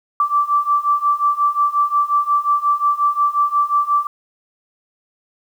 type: beating tone pair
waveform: sine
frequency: 1163 / 1168.6 Hz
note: D6 / D6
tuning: -17 / -9 cents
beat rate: 5.6 Hz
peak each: -18 / -16 dBFS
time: 0.2-4.07 s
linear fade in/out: 2 ms
effects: 8-bit